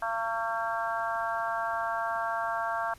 harmonic tone with a mistuned harmonic, 227.5 Hz, A#3, 42 cents flat, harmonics 3 / 4 / 5 / 6 / 7, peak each -33 / -34 / -35 / -36 / -36 dBFS, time 0.02-2.94 s, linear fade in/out 5 ms, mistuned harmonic 5, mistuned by -18 cents, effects pink hiss -56 dBFS RMS until 2.98 s + resampled to 32000 Hz

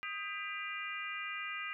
harmonic tone with a mistuned harmonic, 399 Hz, G4, 31 cents sharp, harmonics 3 / 4 / 5 / 6 / 7, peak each -44 / -47 / -43 / -43 / -46 dBFS, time 0.03-1.73 s, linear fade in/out 0 ms, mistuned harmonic 3, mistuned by +72 cents, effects none

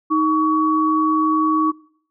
sine tone pair together, 313.4 / 1127.2 Hz, D#4 / C#6, +13 / +29 cents, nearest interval octave + minor seventh, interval 2216 cents, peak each -17 dBFS, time 0.1-1.72 s, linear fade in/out 20 ms, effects noise-tail reverb RT60 0.6 s tail -21 dB re dry

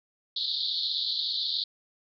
white band-pass noise, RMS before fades -30 dBFS, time 0.36-1.64 s, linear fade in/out 5 ms, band 3500 to 4500 Hz, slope 96 dB/octave, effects none

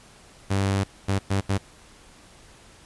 sawtooth tone bursts at uneven times, 98 Hz, G2, in tune, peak -17 dBFS, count 4, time 0.5-0.84 / 1.08-1.19 / 1.3-1.41 / 1.49-1.58 s, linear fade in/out 10 ms, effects pink hiss -51 dBFS RMS until 2.85 s + resampled to 24000 Hz

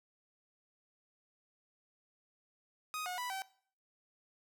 sawtooth tone with pitch steps, 1250 / 725 / 987 / 769 Hz, D#6 / F#5 / B5 / G5, +8 / -35 / -1 / -33 cents, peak -34 dBFS, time 2.94-3.42 s, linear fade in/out 0 ms, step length 120 ms, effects noise-tail reverb RT60 0.5 s tail -19 dB re dry

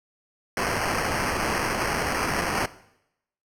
white noise with sample-and-hold, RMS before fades -26 dBFS, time 0.57-2.66 s, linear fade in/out 2 ms, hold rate 3675 Hz, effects noise-tail reverb RT60 0.8 s tail -18 dB re dry + low-pass 12000 Hz 12 dB/octave

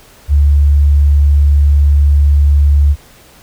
sine tone, 72 Hz, D2, 34 cents flat, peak -5 dBFS, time 0.28-2.96 s, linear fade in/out 50 ms, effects pink hiss -42 dBFS RMS until 3.42 s

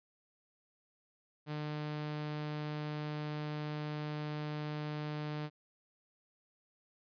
sawtooth tone, 150.5 Hz, D3, 43 cents sharp, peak -33 dBFS, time 1.46-5.5 s, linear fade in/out 50 ms, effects resampled to 11025 Hz

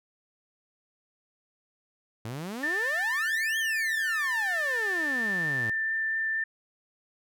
sawtooth exponential two-way sweep, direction up then down, 105.5 to 3300 to 105.5 Hz, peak -30 dBFS, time 2.25-5.7 s, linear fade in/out 0 ms, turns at 3.58 s
sine tone with vibrato, 1782 Hz, A6, 22 cents sharp, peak -26 dBFS, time 2.63-6.44 s, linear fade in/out 5 ms, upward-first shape triangle, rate 4.3 Hz, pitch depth 8 cents each way
effects none

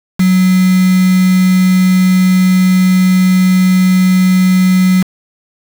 sine tone with quantisation, 185 Hz, F#3, in tune, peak -6 dBFS, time 0.19-5.03 s, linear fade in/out 10 ms, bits 3, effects none

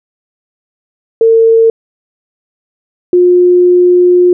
sine tone pair in turn, 452.9 / 357.2 Hz, A#4 / F4, -50 / +39 cents, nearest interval major third, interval 411 cents, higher first, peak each -3 dBFS, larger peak neither, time 1.21-1.7 / 3.13-4.33 s, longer second, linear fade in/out 2 ms, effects none

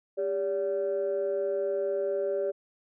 sine tone pair together, 399.4 / 575 Hz, G4 / D5, +32 / -37 cents, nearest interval tritone, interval 631 cents, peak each -28 dBFS, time 0.17-2.52 s, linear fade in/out 20 ms, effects tanh soft clip ceiling -21 dBFS

